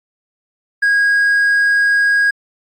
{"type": "tone with hard clipping", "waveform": "sine", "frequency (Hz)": 1641, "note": "G#6", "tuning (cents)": -21, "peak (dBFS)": -11, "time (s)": [0.82, 2.31], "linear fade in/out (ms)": 10, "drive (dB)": 2, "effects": ["AAC 64 kbps"]}